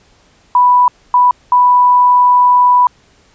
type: tone bursts at uneven times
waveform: sine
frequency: 987.8 Hz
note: B5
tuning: in tune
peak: -5 dBFS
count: 3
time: 0.55-0.88 / 1.14-1.31 / 1.52-2.87 s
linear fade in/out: 2 ms
effects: pink hiss -50 dBFS RMS until 3.34 s + resampled to 16000 Hz